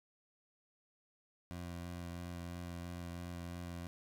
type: tone with vibrato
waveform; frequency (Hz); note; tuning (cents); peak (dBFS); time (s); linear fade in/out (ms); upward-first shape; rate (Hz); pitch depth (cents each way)
20% pulse; 87; F2; -6; -38; 1.51-3.87; 0; sine; 3; 15
effects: none